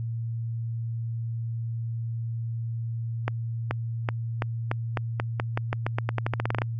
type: accelerating click train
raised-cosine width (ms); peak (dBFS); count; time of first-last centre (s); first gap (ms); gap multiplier
0.5; -11; 22; 3.28-6.619; 430; 0.88
effects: added 115 Hz sine -28 dBFS peak until 6.79 s